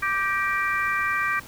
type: harmonic tone with a mistuned harmonic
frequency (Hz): 392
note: G4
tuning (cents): 0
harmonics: 3 / 4 / 5 / 6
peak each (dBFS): -26 / -27 / -28 / -29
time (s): 0.02-1.4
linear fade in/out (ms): 10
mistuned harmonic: 5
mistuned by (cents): -43
effects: pink hiss -44 dBFS RMS until 1.47 s